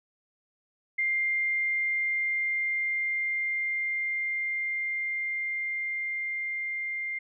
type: tone with level ramp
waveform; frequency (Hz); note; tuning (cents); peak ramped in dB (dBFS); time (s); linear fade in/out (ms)
sine; 2100; C7; +6; -24 to -30; 0.98-7.19; 10
effects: none